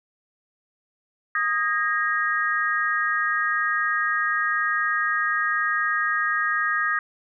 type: tone cluster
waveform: sine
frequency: 1242 / 1631 / 1872 Hz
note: D#6 / G#6 / A#6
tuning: -3 / -32 / +7 cents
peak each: -25 dBFS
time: 1.35-6.99 s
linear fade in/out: 2 ms
effects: none